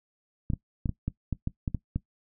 clicks, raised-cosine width 5 ms, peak -16 dBFS, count 10, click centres 0.502 / 0.535 / 0.858 / 0.893 / 1.08 / 1.327 / 1.474 / 1.678 / 1.747 / 1.96 s, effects noise-tail reverb RT60 0.1 s tail -18 dB re dry

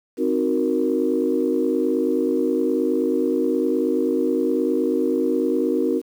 sine chord, C half-diminished seventh, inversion none, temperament equal, 261.6 / 311.1 / 370 / 466.2 Hz, C4 / Eb4 / Gb4 / Bb4, 0 / 0 / 0 / 0 cents, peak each -23 dBFS, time 0.17-6.02 s, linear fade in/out 50 ms, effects tanh soft clip ceiling -8 dBFS + 8-bit

